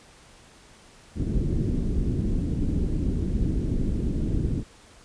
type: low-pass noise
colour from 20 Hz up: pink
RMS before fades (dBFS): -25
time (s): 1.15-4.64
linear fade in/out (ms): 50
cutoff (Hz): 330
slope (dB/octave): 24
effects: pink hiss -52 dBFS RMS until 5.04 s + resampled to 22050 Hz